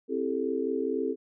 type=chord; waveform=sine; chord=A minor seventh; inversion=first; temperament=just; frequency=264 / 330 / 396 / 440 Hz; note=C4 / E4 / G4 / A4; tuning=+16 / +2 / +18 / 0 cents; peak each=-32 / -34 / -32 / -31 dBFS; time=0.08-1.16 s; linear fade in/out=50 ms; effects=none